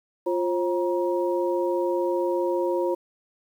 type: tone cluster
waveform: sine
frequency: 351 / 536 / 947 Hz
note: F4 / C5 / A#5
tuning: +9 / +42 / +27 cents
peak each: -24 / -26 / -31 dBFS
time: 0.26-2.95 s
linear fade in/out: 10 ms
effects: 9-bit